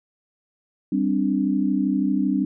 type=chord; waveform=sine; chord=G suspended fourth; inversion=none; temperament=just; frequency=196 / 261.3 / 294 Hz; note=G3 / C4 / D4; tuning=0 / -2 / +2 cents; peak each=-23 dBFS; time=0.92-2.45 s; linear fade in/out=5 ms; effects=none